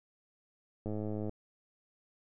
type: click train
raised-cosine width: 2 ms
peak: -25 dBFS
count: 47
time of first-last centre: 0.86-1.294 s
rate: 106 Hz
effects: none